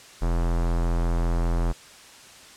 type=tone with low-pass filter; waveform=square; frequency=42.58 Hz; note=F1; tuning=43 cents flat; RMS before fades=-23 dBFS; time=0.21-1.73 s; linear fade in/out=20 ms; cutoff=1200 Hz; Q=1.1; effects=white hiss -47 dBFS RMS until 2.56 s + low-pass 8000 Hz 12 dB/octave